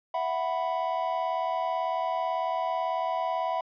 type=chord; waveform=triangle; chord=E suspended second; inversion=none; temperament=equal with one note detuned; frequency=661.9 / 740 / 987.8 Hz; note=E5 / F#5 / B5; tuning=+7 / 0 / 0 cents; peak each=-29 dBFS; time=0.14-3.61 s; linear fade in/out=5 ms; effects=resampled to 11025 Hz